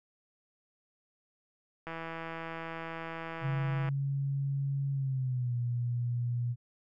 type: click train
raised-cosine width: 0.5 ms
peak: -25 dBFS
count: 332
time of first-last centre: 1.87-3.888 s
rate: 164 Hz
type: tone with pitch glide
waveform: sine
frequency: 138.59 to 120.65 Hz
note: C#3 to B2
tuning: 0 to -40 cents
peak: -29 dBFS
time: 3.41-6.56 s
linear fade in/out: 50 ms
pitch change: -240 cents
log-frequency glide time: 4.92-5.55 s
effects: none